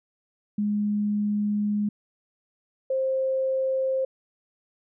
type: tone pair in turn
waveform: sine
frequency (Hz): 207.7 / 527.8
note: G#3 / C5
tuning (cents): 0 / +15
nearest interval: octave + major third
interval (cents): 1615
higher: second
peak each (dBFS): -22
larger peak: neither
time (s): 0.58-1.89 / 2.9-4.05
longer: first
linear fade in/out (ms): 5
effects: none